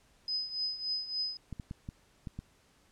sine tone with tremolo, 5030 Hz, D#8, 18 cents sharp, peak -29 dBFS, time 0.28-1.37 s, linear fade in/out 2 ms, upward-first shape triangle, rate 3.5 Hz, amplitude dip 80%
clicks, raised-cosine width 5 ms, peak -27 dBFS, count 6, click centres 1.527 / 1.598 / 1.711 / 1.889 / 2.272 / 2.39 s
effects pink hiss -66 dBFS RMS until 2.91 s + low-pass 10000 Hz 12 dB/octave

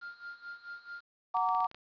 triangle tone with tremolo, 1403 Hz, F6, 8 cents sharp, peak -38 dBFS, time 0.01-1.01 s, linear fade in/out 20 ms, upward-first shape sine, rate 4.6 Hz, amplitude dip 90%
sine chord, Gb augmented, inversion none, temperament just, 740 / 925 / 1156.2 Hz, Gb5 / Bb5 / D6, 0 / -14 / -27 cents, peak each -31 dBFS, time 1.34-1.67 s, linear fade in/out 10 ms
clicks, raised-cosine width 0.2 ms, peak -31 dBFS, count 7, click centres 1.369 / 1.489 / 1.549 / 1.605 / 1.645 / 1.714 / 1.746 s
effects resampled to 11025 Hz + 10-bit

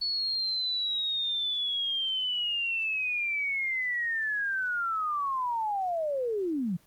sine linear sweep, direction down, 4427 to 160.6 Hz, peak -27 dBFS, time 0.01-6.77 s, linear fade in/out 10 ms, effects pink hiss -62 dBFS RMS until 6.86 s + Opus 24 kbps

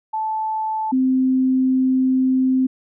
sine tone pair in turn, 874 / 259.8 Hz, A5 / C4, -12 / -12 cents, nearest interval octave + major sixth, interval 2100 cents, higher first, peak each -20 / -14 dBFS, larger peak second, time 0.13-0.92 / 0.92-2.67 s, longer second, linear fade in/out 10 ms, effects none

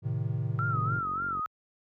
triangle chord, A diminished, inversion none, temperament equal, 110 / 130.81 / 155.56 Hz, A2 / C3 / Eb3, 0 / 0 / 0 cents, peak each -29 / -30 / -33 dBFS, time 0.02-1.01 s, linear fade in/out 50 ms
sine tone with vibrato, 1318.5 Hz, E6, in tune, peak -29 dBFS, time 0.59-1.46 s, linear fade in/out 0 ms, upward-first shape sine, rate 3.4 Hz, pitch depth 110 cents each way
click train, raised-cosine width 3 ms, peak -30 dBFS, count 31, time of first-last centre 0.75-1.394 s, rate 46.6 Hz
effects high-pass 60 Hz 12 dB/octave

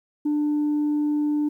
sine tone, 296.9 Hz, D4, 19 cents sharp, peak -18 dBFS, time 0.25-1.49 s, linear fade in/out 10 ms, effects tanh soft clip ceiling -18 dBFS + 10-bit

